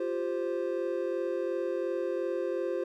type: chord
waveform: triangle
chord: F suspended second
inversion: none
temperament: equal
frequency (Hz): 349.2 / 392 / 523.3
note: F4 / G4 / C5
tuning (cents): 0 / 0 / 0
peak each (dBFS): -31 / -33 / -31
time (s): 0-2.84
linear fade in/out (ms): 5
effects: none